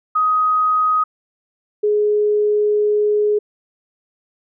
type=tone pair in turn; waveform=sine; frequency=1255 / 418.8 Hz; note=D#6 / G#4; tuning=+15 / +15 cents; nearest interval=octave + perfect fifth; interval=1900 cents; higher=first; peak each=-13 dBFS; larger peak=neither; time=0.15-1.04 / 1.83-3.39 s; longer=second; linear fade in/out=10 ms; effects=none